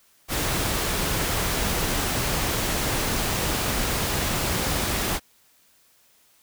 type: noise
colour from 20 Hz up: pink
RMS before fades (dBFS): -25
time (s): 0.28-5.2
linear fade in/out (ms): 50
effects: white hiss -60 dBFS RMS until 6.42 s